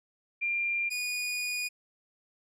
sine / sawtooth tone pair in turn, 2389 / 2458 Hz, D7 / D#7, +29 / -22 cents, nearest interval unison, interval 49 cents, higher second, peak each -27 dBFS, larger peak neither, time 0.41-0.9 / 0.9-1.69 s, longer second, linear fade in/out 20 ms, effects low-pass 12000 Hz 12 dB/octave

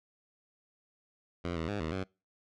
10% pulse tone with pitch steps, 87 / 81.1 / 102.5 / 79.6 / 94.4 Hz, F2 / E2 / G#2 / D#2 / F#2, -6 / -28 / -22 / +40 / +35 cents, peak -25 dBFS, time 1.44-2.04 s, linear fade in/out 10 ms, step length 120 ms, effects noise-tail reverb RT60 0.3 s tail -26 dB re dry + low-pass 4000 Hz 12 dB/octave

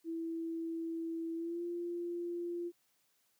sine tone with pitch glide, 329.6 to 346 Hz, E4 to F4, 0 to -16 cents, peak -36 dBFS, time 0.04-2.72 s, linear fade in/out 50 ms, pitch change +84 cents, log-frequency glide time 1.35-1.63 s, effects white hiss -75 dBFS RMS until 3.39 s + high-pass 100 Hz 12 dB/octave

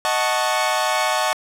sawtooth chord, D# half-diminished seventh, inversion none, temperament equal, 622.3 / 740 / 880 / 1108.7 Hz, D#5 / F#5 / A5 / C#6, 0 / 0 / 0 / 0 cents, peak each -20 dBFS, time 0.05-1.33 s, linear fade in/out 0 ms, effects low-pass 11000 Hz 12 dB/octave + 7-bit

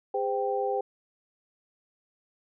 sine tone cluster, 405.8 / 514 / 784 Hz, G#4 / C5 / G5, -40 / -31 / 0 cents, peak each -30 dBFS, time 0.14-0.81 s, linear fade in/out 5 ms, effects none

